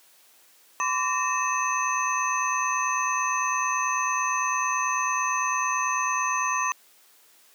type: tone cluster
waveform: sine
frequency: 1019 / 1148 / 1834 / 2598 / 6170 Hz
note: C6 / D6 / A#6 / E7 / G8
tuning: -46 / -40 / -29 / -26 / -28 cents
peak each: -27 / -28 / -33 / -31 / -31 dBFS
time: 0.8-6.72 s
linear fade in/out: 0 ms
effects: white hiss -57 dBFS RMS until 7.54 s + high-pass 300 Hz 12 dB/octave